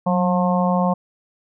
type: harmonic tone with a mistuned harmonic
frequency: 178.7 Hz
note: F3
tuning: 40 cents sharp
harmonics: 1 / 3 / 4 / 5 / 6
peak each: -18 / -23 / -24 / -25 / -26 dBFS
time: 0.06-0.94 s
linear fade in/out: 10 ms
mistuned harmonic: 1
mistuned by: +52 cents
effects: none